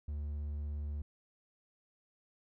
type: tone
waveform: triangle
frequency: 73.6 Hz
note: D2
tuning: 4 cents sharp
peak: -34 dBFS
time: 0.08-1.02 s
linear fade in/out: 5 ms
effects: none